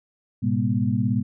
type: tone cluster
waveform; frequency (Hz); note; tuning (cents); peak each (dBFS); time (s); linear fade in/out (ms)
sine; 108.5 / 125.7 / 202.8 / 241.6; A2 / B2 / G#3 / B3; -24 / +31 / -41 / -38; -25; 0.42-1.23; 20
effects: none